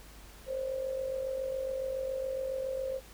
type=tone with amplitude modulation; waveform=sine; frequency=528 Hz; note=C5; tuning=16 cents sharp; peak=-29 dBFS; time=0.46-3.01 s; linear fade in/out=50 ms; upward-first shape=sine; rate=47.2 Hz; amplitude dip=60%; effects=added 50 Hz sine -52 dBFS peak until 3.13 s + pink hiss -54 dBFS RMS until 3.13 s